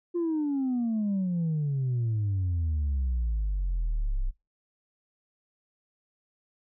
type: exponential sweep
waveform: sine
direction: down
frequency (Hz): 353.1 to 30.87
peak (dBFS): -23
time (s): 0.14-4.31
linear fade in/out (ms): 20
effects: noise-tail reverb RT60 0.2 s tail -21 dB re dry + tanh soft clip ceiling -23 dBFS